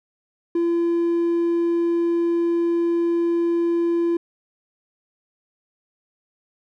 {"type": "tone", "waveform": "triangle", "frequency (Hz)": 340, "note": "F4", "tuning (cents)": -46, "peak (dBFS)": -15, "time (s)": [0.55, 4.17], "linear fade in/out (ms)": 5, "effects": ["tanh soft clip ceiling -11 dBFS"]}